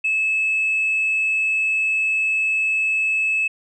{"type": "tone", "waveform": "sine", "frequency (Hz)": 2600, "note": "E7", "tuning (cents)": -24, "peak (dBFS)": -16, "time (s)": [0.04, 3.48], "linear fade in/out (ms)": 10, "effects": ["tanh soft clip ceiling -14 dBFS"]}